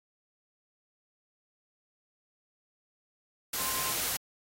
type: tone in noise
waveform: sine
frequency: 1046.5 Hz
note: C6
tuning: in tune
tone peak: -38 dBFS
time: 3.58-3.92 s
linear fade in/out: 5 ms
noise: white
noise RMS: -32 dBFS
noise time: 3.53-4.17 s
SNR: -9 dB
effects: AAC 48 kbps

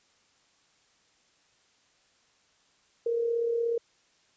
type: tone with amplitude modulation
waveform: sine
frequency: 466.2 Hz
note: A#4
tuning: in tune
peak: -23 dBFS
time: 3.06-3.78 s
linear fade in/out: 5 ms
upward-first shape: sine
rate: 36.7 Hz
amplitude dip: 45%
effects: white hiss -66 dBFS RMS until 4.36 s + resampled to 16000 Hz

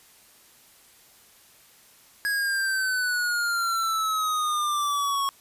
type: exponential sweep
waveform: square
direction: down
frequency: 1661.2 to 1099 Hz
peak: -24 dBFS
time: 2.25-5.29 s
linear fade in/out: 0 ms
effects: white hiss -55 dBFS RMS until 5.4 s + resampled to 32000 Hz

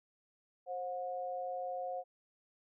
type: tone pair together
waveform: sine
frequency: 530.4 / 724 Hz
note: C5 / F#5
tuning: +23 / -38 cents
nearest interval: perfect fourth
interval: 539 cents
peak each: -40 / -39 dBFS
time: 0.66-2.04 s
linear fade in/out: 50 ms
effects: none

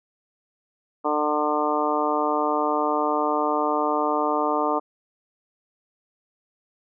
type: harmonic tone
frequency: 150 Hz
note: D3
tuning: 37 cents sharp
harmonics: 2 / 3 / 4 / 5 / 6 / 7 / 8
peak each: -28 / -28 / -28 / -28 / -28 / -28 / -28 dBFS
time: 1.04-4.8 s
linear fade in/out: 20 ms
effects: none

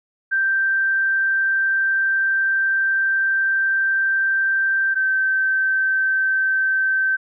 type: tone pair in turn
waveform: sine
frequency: 1568 / 1549.1 Hz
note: G6 / G6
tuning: 0 / -21 cents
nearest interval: unison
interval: 21 cents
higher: first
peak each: -16 dBFS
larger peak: neither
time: 0.31-4.95 / 4.95-7.17 s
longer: first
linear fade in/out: 20 ms
effects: none

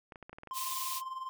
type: clicks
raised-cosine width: 0.5 ms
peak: -32 dBFS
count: 8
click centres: 0.122 / 0.158 / 0.227 / 0.295 / 0.33 / 0.385 / 0.434 / 0.473 s
type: tone with tremolo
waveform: triangle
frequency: 1046.5 Hz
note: C6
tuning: in tune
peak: -33 dBFS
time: 0.51-1.29 s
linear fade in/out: 0 ms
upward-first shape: sine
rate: 20 Hz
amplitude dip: 65%
type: high-pass noise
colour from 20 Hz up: white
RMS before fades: -38 dBFS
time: 0.53-1.02 s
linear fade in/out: 50 ms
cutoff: 2400 Hz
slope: 24 dB/octave
effects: none

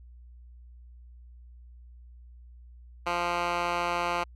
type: tone with band-pass filter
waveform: 10% pulse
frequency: 174.1 Hz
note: F3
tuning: 5 cents flat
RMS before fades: -29 dBFS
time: 3.06-4.24 s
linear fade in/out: 10 ms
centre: 1500 Hz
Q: 1
effects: added 60 Hz sine -47 dBFS peak until 4.35 s

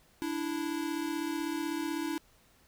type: tone pair together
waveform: square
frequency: 293.7 / 329.7 Hz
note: D4 / E4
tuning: 0 / 0 cents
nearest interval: major second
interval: 200 cents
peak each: -36 / -35 dBFS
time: 0.22-2.18 s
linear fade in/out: 0 ms
effects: pink hiss -64 dBFS RMS until 2.67 s

